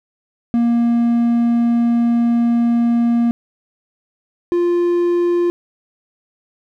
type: tone pair in turn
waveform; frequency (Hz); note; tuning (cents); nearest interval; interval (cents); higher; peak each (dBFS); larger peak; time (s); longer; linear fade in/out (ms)
triangle; 235.4 / 348.6; A#3 / F4; +17 / -3; perfect fifth; 680; second; -10 / -11; first; 0.54-3.31 / 4.52-5.5; first; 0
effects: none